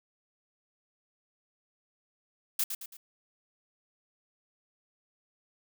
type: noise with echo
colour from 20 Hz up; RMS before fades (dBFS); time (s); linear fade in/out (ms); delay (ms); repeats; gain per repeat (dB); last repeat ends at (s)
blue; -28; 2.59-2.64; 5; 110; 3; -7; 2.97
effects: none